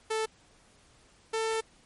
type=tone pair in turn; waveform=sawtooth; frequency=440 / 445.6 Hz; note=A4 / A4; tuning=0 / +22 cents; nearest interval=unison; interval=22 cents; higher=second; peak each=-24 dBFS; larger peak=neither; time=0.1-0.26 / 1.33-1.61 s; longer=second; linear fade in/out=10 ms; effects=pink hiss -61 dBFS RMS until 1.85 s + MP3 48 kbps